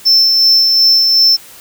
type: tone with tremolo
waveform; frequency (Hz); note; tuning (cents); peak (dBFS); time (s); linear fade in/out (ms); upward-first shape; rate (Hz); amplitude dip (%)
triangle; 5330; E8; +18; -4; 0.05-1.37; 20; sine; 2.7; 30
effects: white hiss -37 dBFS RMS until 1.6 s